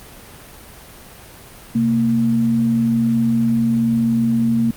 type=tone pair together; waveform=sine; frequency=129 / 229.9 Hz; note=C3 / A#3; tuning=-24 / -24 cents; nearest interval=minor seventh; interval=1000 cents; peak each=-23 / -14 dBFS; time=1.75-4.71 s; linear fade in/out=5 ms; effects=pink hiss -40 dBFS RMS until 4.76 s + Opus 32 kbps